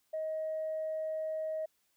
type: tone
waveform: sine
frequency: 630 Hz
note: D#5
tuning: 21 cents sharp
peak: -32 dBFS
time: 0.13-1.66 s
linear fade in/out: 10 ms
effects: tanh soft clip ceiling -29 dBFS + white hiss -75 dBFS RMS until 1.96 s